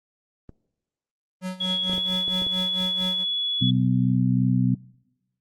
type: clicks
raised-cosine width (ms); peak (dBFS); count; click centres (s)
2; -23; 7; 0.493 / 1.897 / 1.934 / 1.98 / 2.28 / 2.419 / 2.467
type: tone with tremolo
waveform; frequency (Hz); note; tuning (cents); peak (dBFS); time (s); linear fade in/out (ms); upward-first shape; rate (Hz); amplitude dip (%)
square; 185; F#3; 0; -27; 1.41-3.25; 50; sine; 4.4; 85
type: tone with pitch glide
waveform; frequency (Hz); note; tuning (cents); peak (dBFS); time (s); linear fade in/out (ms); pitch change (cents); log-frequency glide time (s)
sine; 3347 to 3394; G#7 to G#7; +13 to +37; -23; 1.6-3.71; 10; +24; 1.85-2.13
type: harmonic tone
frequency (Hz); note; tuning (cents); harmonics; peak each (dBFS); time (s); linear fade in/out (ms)
63; B1; +35; 2 / 3 / 4; -21 / -23 / -24; 3.61-4.75; 10
effects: noise-tail reverb RT60 1.0 s tail -25 dB re dry + Opus 24 kbps